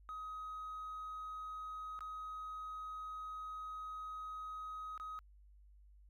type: tone with dropouts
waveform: triangle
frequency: 1262 Hz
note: D#6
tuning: 24 cents sharp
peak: -40 dBFS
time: 0.09-5.19 s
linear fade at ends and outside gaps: 0 ms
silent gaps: 1.991-2.007 / 4.977-4.999 s
effects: tanh soft clip ceiling -39 dBFS + added 50 Hz sine -59 dBFS peak until 6.09 s